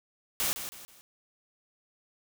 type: noise with echo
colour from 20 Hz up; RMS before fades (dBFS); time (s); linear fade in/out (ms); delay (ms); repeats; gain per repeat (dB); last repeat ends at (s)
white; -29; 0.4-0.53; 0; 160; 3; -9; 1.01
effects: none